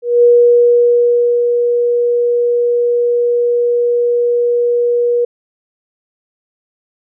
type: tone with ADSR envelope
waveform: sine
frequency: 480 Hz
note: B4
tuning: 49 cents flat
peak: -4 dBFS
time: 0.02-5.25 s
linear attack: 210 ms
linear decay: 1200 ms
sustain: -6 dB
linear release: 6 ms
effects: none